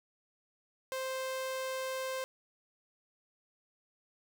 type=tone; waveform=sawtooth; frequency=523.3 Hz; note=C5; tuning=in tune; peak=-31 dBFS; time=0.92-2.24 s; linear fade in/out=0 ms; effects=none